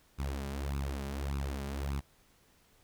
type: tone with flanger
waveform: sawtooth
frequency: 69.3 Hz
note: C#2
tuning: in tune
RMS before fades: -36 dBFS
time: 0.18-2.01 s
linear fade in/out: 20 ms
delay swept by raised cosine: 0.77 to 5.07 ms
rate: 1.7 Hz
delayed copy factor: +0.75
effects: pink hiss -66 dBFS RMS until 2.83 s